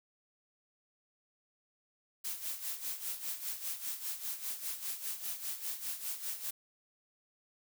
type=noise with tremolo; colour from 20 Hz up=blue; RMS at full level=-37 dBFS; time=2.24-6.51 s; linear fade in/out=10 ms; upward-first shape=sine; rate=5 Hz; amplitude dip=70%; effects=none